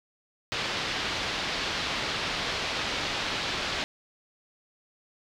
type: low-pass noise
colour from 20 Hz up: white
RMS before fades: -31 dBFS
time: 0.52-3.84 s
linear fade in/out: 0 ms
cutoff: 4400 Hz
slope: 24 dB/octave
effects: none